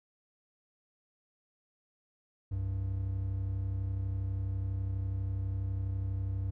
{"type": "tone pair together", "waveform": "triangle", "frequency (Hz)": [64.84, 97], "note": ["C2", "G2"], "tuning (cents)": [-15, -18], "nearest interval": "perfect fifth", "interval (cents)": 697, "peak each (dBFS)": [-36, -30], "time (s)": [2.51, 6.51], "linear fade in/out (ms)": 10, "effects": []}